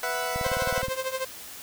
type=chord; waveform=20% pulse; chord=B suspended fourth; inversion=none; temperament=equal; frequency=493.9 / 659.3 / 740 Hz; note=B4 / E5 / F#5; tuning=0 / 0 / 0 cents; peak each=-27 dBFS; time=0.03-0.82 s; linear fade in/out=2 ms
type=click train; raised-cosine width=5 ms; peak=-22 dBFS; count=11; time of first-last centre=0.36-0.884 s; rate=19.1 Hz
type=tone with tremolo; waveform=sawtooth; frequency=523.3 Hz; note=C5; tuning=in tune; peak=-21 dBFS; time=0.44-1.25 s; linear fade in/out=5 ms; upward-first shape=triangle; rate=13 Hz; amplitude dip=90%
effects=white hiss -42 dBFS RMS until 1.62 s